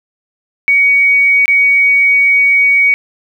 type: tone with dropouts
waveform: sine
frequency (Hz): 2248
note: C#7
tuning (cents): +24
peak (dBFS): -6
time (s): 0.68-2.94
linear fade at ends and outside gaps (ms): 0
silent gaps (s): 1.457-1.48
effects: 7-bit